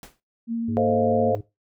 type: noise with exponential decay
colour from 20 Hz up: pink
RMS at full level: -39 dBFS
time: 0.03-0.2 s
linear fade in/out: 1 ms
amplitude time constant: 36 ms
type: tone with vibrato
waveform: sine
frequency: 230.6 Hz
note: A#3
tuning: 19 cents flat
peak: -23 dBFS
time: 0.47-1.34 s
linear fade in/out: 50 ms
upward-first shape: sine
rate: 14 Hz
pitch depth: 9 cents each way
type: harmonic tone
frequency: 103.4 Hz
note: G#2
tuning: 7 cents flat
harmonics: 1 / 3 / 4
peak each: -30 / -40 / -42 dBFS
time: 0.68-1.41 s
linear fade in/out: 5 ms
type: chord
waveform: sine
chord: F dominant seventh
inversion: first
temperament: equal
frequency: 440 / 523.3 / 622.3 / 698.5 Hz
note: A4 / C5 / Eb5 / F5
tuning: 0 / 0 / 0 / 0 cents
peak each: -24 / -23 / -27 / -25 dBFS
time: 0.77-1.35 s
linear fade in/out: 0 ms
effects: noise-tail reverb RT60 0.2 s tail -17 dB re dry